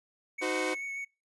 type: tone with vibrato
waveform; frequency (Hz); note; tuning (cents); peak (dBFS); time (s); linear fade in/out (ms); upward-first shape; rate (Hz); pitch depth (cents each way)
triangle; 2217; C#7; 0; -33; 0.38-1.05; 10; sine; 6.9; 13
type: chord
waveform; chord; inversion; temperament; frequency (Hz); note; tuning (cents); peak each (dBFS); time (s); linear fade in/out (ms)
sawtooth; C diminished; first; equal with one note detuned; 311.1 / 370 / 512.5; Eb4 / Gb4 / C5; 0 / 0 / -36; -31 / -30 / -30; 0.41-0.75; 20
effects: noise-tail reverb RT60 0.3 s tail -26 dB re dry + resampled to 24000 Hz